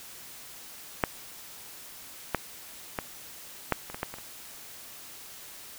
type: clicks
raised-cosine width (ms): 0.5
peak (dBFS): -7 / -9 / -14 / -8 / -24 / -21 / -14 / -23 / -28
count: 9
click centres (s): 1.038 / 2.347 / 2.988 / 3.723 / 3.9 / 3.945 / 4.031 / 4.14 / 4.185
effects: white hiss -46 dBFS RMS until 5.78 s